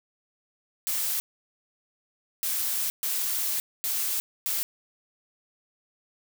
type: noise bursts at uneven times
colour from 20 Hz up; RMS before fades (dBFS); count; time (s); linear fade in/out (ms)
blue; -28; 5; 0.87-1.2 / 2.43-2.9 / 3.03-3.6 / 3.84-4.2 / 4.46-4.63; 0
effects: none